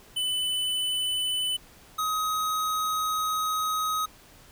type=tone pair in turn; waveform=square; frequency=3004 / 1263 Hz; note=F#7 / D#6; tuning=+26 / +26 cents; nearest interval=octave + minor third; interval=1500 cents; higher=first; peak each=-26 dBFS; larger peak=neither; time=0.16-1.57 / 1.98-4.06 s; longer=second; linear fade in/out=10 ms; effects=pink hiss -53 dBFS RMS until 4.51 s